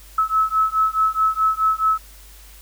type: beating tone pair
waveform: sine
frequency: 1295 / 1299.7 Hz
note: E6 / E6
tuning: -31 / -25 cents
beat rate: 4.7 Hz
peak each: -19 dBFS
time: 0.18-1.98 s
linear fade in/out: 5 ms
effects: added 50 Hz sine -43 dBFS peak until 2.61 s + white hiss -47 dBFS RMS until 2.61 s